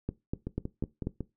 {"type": "two click trains", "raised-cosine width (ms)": 3, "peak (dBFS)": [-18, -21], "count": [5, 5], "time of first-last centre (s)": [[0.09, 1.07], [0.47, 1.207]], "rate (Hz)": [4.08, 5.43], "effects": ["noise-tail reverb RT60 0.2 s tail -18 dB re dry"]}